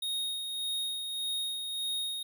square tone with tremolo, 3729 Hz, A#7, in tune, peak -31 dBFS, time 0.02-2.23 s, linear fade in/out 5 ms, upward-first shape sine, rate 1.7 Hz, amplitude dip 40%, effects none

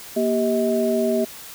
sine tone cluster, 235.3 / 392.5 / 637 Hz, A#3 / G4 / D#5, +16 / +2 / +41 cents, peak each -22 dBFS, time 0.16-1.25 s, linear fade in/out 10 ms, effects white hiss -39 dBFS RMS until 1.54 s

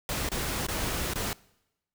pink noise with dropouts, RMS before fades -31 dBFS, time 0.09-1.33 s, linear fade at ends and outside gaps 1 ms, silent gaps 0.289-0.317 / 0.667-0.685 / 1.136-1.157 s, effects noise-tail reverb RT60 0.9 s tail -23 dB re dry

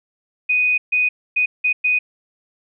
sine tone bursts at uneven times, 2489 Hz, D#7, in tune, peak -14 dBFS, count 5, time 0.49-0.78 / 0.92-1.09 / 1.36-1.46 / 1.64-1.73 / 1.84-1.99 s, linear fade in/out 10 ms, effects none

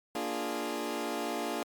20% pulse chord, Bb dominant seventh, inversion none, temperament equal, 233.1 / 293.7 / 349.2 / 415.3 Hz, Bb3 / D4 / F4 / Ab4, 0 / 0 / 0 / 0 cents, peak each -34 / -32 / -33 / -34 dBFS, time 0.15-1.63 s, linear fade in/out 2 ms, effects MP3 96 kbps

